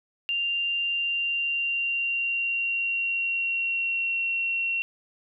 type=tone with pitch glide; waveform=sine; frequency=2786 to 2730 Hz; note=F7 to F7; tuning=-5 to -40 cents; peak=-24 dBFS; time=0.29-4.82 s; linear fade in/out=0 ms; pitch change=-35 cents; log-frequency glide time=0.84-4.19 s; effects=none